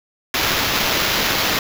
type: noise with sample-and-hold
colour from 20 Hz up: violet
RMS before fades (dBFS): -19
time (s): 0.34-1.59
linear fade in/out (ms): 2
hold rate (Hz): 8820
effects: none